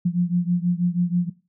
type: beating tone pair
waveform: sine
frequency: 173.7 / 179.9 Hz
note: F3 / F#3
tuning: -9 / -48 cents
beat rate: 6.2 Hz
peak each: -21 dBFS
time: 0.05-1.3 s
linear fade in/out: 10 ms
effects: noise-tail reverb RT60 0.3 s tail -19 dB re dry